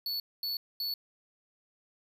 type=tone bursts; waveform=square; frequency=4435 Hz; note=C#8; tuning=in tune; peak=-32 dBFS; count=3; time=0.06-0.94 s; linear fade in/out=2 ms; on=140 ms; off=230 ms; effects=10-bit